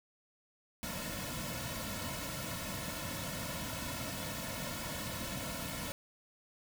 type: noise with comb filter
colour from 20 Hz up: pink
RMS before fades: -40 dBFS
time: 0.83-5.92 s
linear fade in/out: 0 ms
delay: 2.5 ms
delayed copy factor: -0.95
effects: none